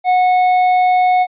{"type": "tone with tanh clipping", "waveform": "sine", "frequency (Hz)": 732, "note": "F#5", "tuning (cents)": -19, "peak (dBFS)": -11, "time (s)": [0.04, 1.27], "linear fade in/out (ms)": 50, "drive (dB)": 8, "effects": ["resampled to 8000 Hz"]}